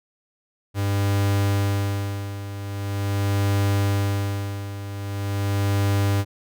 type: tone with tremolo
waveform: 45% pulse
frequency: 100 Hz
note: G2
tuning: 35 cents sharp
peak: -18 dBFS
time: 0.74-6.25 s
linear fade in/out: 50 ms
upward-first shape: sine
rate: 0.43 Hz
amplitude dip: 75%
effects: none